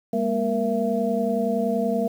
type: tone cluster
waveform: sine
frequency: 204.5 / 235.1 / 468.5 / 671 Hz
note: G#3 / A#3 / A#4 / E5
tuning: -26 / +15 / +9 / +31 cents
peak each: -26 dBFS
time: 0.13-2.08 s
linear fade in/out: 5 ms
effects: 8-bit